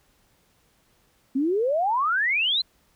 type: exponential sweep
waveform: sine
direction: up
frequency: 255.3 to 4186 Hz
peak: -20 dBFS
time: 1.35-2.62 s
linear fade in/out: 10 ms
effects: pink hiss -64 dBFS RMS until 2.95 s